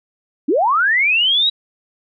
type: linear sweep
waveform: sine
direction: up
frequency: 246.9 to 3900 Hz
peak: -12 dBFS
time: 0.48-1.5 s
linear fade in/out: 10 ms
effects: none